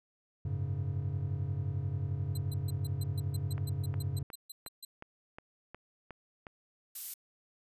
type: chord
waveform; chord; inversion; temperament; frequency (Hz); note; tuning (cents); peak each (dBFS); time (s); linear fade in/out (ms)
triangle; F# suspended second; none; equal; 92.5 / 103.83 / 138.59; F#2 / G#2 / C#3; 0 / 0 / 0; -34 / -35 / -34; 0.45-4.23; 5
type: tone bursts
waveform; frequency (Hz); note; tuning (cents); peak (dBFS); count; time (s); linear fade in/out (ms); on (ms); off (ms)
15% pulse; 4051; B7; +43; -36; 16; 2.35-4.85; 5; 25; 140
type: click train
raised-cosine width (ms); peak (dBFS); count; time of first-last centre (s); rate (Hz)
0.5; -30; 9; 3.58-6.468; 2.77
type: noise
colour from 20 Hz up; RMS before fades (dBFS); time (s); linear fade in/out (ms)
violet; -38; 6.95-7.14; 5
effects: resampled to 32000 Hz